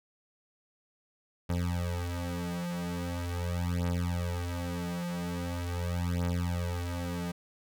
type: beating tone pair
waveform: 25% pulse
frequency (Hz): 87.2 / 87.62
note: F2 / F2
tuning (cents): -2 / +6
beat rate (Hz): 0.42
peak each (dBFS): -30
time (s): 1.49-7.32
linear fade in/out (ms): 10
effects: none